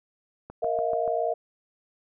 click train, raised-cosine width 1 ms, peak -26 dBFS, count 5, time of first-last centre 0.5-1.078 s, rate 6.92 Hz
sine chord, Bb suspended fourth, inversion none, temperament equal with one note detuned, 466.2 / 638.6 / 698.5 Hz, Bb4 / Eb5 / F5, 0 / +45 / 0 cents, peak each -29 / -27 / -28 dBFS, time 0.62-1.34 s, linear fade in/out 10 ms
effects none

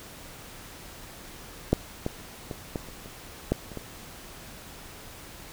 clicks, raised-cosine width 2 ms, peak -6 / -14 / -20 / -16 / -29 / -30 / -9 / -27 / -21 dBFS, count 9, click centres 1.73 / 2.064 / 2.512 / 2.758 / 2.887 / 3.059 / 3.52 / 3.717 / 3.773 s, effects pink hiss -45 dBFS RMS until 5.52 s

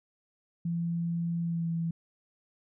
sine tone with pitch glide, 169.3 to 166.3 Hz, E3 to E3, +46 to +16 cents, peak -28 dBFS, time 0.65-1.91 s, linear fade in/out 5 ms, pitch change -30 cents, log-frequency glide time 1.41-1.69 s, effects none

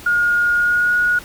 sine tone with pitch glide, 1428 to 1450.4 Hz, F6 to F#6, +38 to -35 cents, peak -13 dBFS, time 0.06-1.19 s, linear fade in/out 5 ms, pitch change +27 cents, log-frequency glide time 0.54-0.96 s, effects pink hiss -38 dBFS RMS until 1.24 s

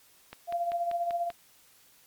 click train, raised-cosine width 0.3 ms, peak -25 dBFS, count 6, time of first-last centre 0.33-1.303 s, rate 5.14 Hz
sine tone with tremolo, 690 Hz, F5, 21 cents flat, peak -25 dBFS, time 0.47-1.32 s, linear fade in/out 50 ms, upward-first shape sine, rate 15 Hz, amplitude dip 55%
effects white hiss -60 dBFS RMS until 2.06 s + MP3 96 kbps

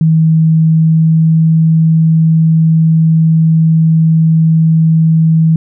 sine tone with pitch glide, 160.2 to 161.13 Hz, E3 to E3, -49 to -39 cents, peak -5 dBFS, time 0.01-5.56 s, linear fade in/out 2 ms, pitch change +10 cents, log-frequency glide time 0.65-1.39 s, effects none

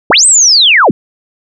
sine linear two-way sweep, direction up then down, 130.81 to 8380 to 130.81 Hz, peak -3 dBFS, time 0.1-0.91 s, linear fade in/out 2 ms, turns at 0.26 s, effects none

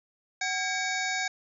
harmonic tone with a mistuned harmonic, 753 Hz, F#5, 30 cents sharp, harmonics 1 / 2 / 3 / 5 / 6 / 7 / 8 / 9, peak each -34 / -32 / -33 / -38 / -42 / -40 / -42 / -38 dBFS, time 0.41-1.28 s, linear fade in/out 5 ms, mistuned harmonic 2, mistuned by +130 cents, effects none

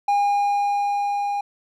triangle tone with level ramp, 812 Hz, G#5, 39 cents flat, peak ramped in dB -14 to -20 dBFS, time 0.08-1.41 s, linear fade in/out 5 ms, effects none

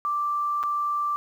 sine tone with dropouts, 1174.7 Hz, D6, in tune, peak -23 dBFS, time 0.05-1.16 s, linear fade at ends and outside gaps 0 ms, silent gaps 0.63-0.636 s, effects 9-bit

